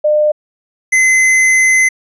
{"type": "tone pair in turn", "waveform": ["sine", "square"], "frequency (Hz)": [603, 2049], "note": ["D5", "C7"], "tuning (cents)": [46, -37], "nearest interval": "octave + major sixth", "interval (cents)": 2117, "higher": "second", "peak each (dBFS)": -8, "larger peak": "neither", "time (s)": [[0.04, 0.32], [0.92, 1.89]], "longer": "second", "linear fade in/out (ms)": 10, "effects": ["resampled to 24000 Hz"]}